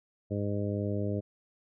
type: harmonic tone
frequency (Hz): 102.1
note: G#2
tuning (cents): -29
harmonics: 1 / 2 / 3 / 4 / 5 / 6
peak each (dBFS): -32 / -35 / -37 / -38 / -39 / -40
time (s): 0.3-1.21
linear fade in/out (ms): 20
effects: none